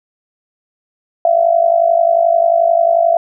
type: tone with amplitude modulation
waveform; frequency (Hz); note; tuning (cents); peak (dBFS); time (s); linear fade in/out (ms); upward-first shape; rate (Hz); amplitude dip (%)
sine; 674; E5; +38; -5; 1.25-3.17; 2; sine; 51.3; 80
effects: none